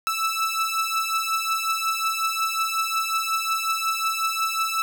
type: beating tone pair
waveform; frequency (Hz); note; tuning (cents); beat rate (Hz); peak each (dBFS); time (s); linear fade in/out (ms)
sawtooth; 1313 / 1318.5; E6 / E6; -7 / 0; 5.5; -23 / -21; 0.07-4.82; 0
effects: none